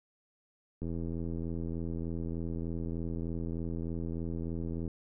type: click train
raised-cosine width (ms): 3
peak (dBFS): -25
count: 339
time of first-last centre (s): 0.82-4.878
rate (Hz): 83.3
effects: none

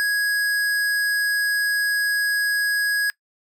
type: tone with hard clipping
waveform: sine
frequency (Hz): 1661.2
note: G#6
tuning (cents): 0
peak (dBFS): -20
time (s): 0-3.1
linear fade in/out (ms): 0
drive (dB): 18
effects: noise-tail reverb RT60 0.1 s tail -22 dB re dry

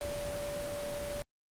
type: tone in noise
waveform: sine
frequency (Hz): 580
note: D5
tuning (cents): -22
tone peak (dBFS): -36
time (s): 0.01-1.22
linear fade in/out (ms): 0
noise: pink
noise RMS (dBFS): -41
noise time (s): 0.01-1.22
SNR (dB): +2
effects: low-pass 12000 Hz 12 dB/octave + Opus 32 kbps

